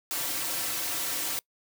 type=noise with comb filter; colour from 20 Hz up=white; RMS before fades=-31 dBFS; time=0.11-1.39 s; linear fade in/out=0 ms; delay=4.8 ms; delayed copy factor=-0.9; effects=noise-tail reverb RT60 0.1 s tail -25 dB re dry + high-pass 150 Hz 12 dB/octave